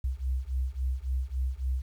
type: beating tone pair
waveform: sine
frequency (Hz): 63 / 66.6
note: B1 / C2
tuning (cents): +35 / +31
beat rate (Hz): 3.6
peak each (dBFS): -30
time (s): 0.04-1.82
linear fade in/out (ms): 5
effects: tanh soft clip ceiling -21 dBFS + 10-bit